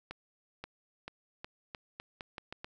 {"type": "accelerating click train", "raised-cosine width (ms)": 0.3, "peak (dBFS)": -25, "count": 10, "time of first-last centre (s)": [0.11, 2.645], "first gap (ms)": 530, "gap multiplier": 0.83, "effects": []}